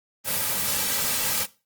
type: noise with comb filter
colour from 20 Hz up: white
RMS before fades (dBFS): -25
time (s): 0.24-1.47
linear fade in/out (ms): 50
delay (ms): 2.8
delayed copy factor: -0.6
effects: noise-tail reverb RT60 0.3 s tail -18 dB re dry + Opus 24 kbps